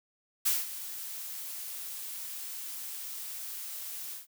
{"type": "noise with ADSR envelope", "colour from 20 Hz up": "blue", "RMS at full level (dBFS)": -26, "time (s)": [0.45, 4.27], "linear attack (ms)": 16, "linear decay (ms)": 190, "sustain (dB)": -14, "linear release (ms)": 140, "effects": []}